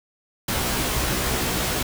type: noise with comb filter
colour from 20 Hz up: pink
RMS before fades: -24 dBFS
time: 0.48-1.83 s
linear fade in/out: 5 ms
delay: 16 ms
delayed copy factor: +1
effects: none